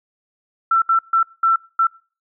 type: tone bursts at uneven times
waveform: sine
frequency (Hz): 1341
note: E6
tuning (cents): +29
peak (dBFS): -12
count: 5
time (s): 0.71-0.82 / 0.89-0.99 / 1.13-1.23 / 1.43-1.56 / 1.79-1.87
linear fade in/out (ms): 5
effects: noise-tail reverb RT60 0.4 s tail -25 dB re dry